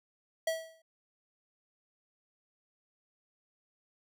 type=tone with exponential decay; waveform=square; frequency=649 Hz; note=E5; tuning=27 cents flat; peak=-27 dBFS; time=0.47-0.82 s; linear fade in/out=5 ms; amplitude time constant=74 ms; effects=none